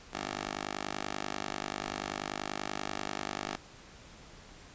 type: tone with high-pass filter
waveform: 10% pulse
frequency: 50.3 Hz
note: G1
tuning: 45 cents sharp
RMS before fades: -38 dBFS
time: 0.13-3.57 s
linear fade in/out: 5 ms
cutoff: 450 Hz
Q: 0.61
effects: pink hiss -53 dBFS RMS until 4.74 s + resampled to 16000 Hz